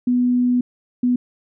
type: tone bursts at uneven times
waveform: sine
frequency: 246.9 Hz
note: B3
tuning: in tune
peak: -14 dBFS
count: 2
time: 0.07-0.61 / 1.03-1.16 s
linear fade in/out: 5 ms
effects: none